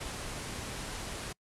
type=low-pass noise; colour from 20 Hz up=pink; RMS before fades=-40 dBFS; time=0-1.33 s; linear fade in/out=10 ms; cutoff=11000 Hz; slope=48 dB/octave; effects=noise-tail reverb RT60 0.1 s tail -26 dB re dry